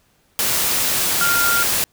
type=tone in noise; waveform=sine; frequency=1396.9 Hz; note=F6; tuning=in tune; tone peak=-17 dBFS; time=1.21-1.63 s; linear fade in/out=0 ms; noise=white; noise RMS=-19 dBFS; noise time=0.39-1.84 s; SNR=-1 dB; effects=pink hiss -60 dBFS RMS until 1.92 s